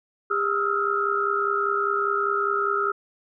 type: tone cluster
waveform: sine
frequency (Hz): 402.6 / 1266 / 1336 / 1401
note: G4 / D#6 / E6 / F6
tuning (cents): +46 / +30 / +23 / +5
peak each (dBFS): -27 / -26 / -26 / -28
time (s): 0.3-2.92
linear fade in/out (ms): 10
effects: none